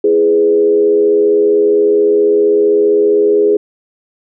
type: tone with frequency modulation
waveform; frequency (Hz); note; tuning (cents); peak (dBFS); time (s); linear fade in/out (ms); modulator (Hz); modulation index
sine; 415.3; G#4; 0; -7; 0.04-3.57; 5; 84.4; 0.64
effects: none